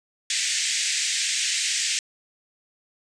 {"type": "band-pass noise", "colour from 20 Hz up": "white", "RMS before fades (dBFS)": -25, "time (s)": [0.3, 1.99], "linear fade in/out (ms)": 2, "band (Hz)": [1800, 8300], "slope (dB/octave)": 48, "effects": ["resampled to 22050 Hz"]}